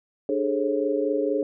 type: tone cluster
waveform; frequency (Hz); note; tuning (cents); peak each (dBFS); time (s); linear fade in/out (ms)
sine; 296.9 / 410.3 / 434.6 / 542; D4 / G#4 / A4 / C#5; +19 / -21 / -21 / -39; -27; 0.29-1.43; 2
effects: none